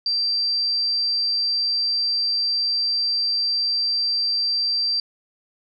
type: tone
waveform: sine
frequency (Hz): 4699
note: D8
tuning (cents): 0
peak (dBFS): -19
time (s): 0.06-5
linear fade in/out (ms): 2
effects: none